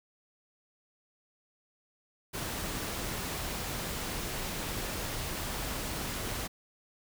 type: noise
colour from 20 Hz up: pink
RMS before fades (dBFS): -36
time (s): 2.33-6.48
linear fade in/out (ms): 20
effects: none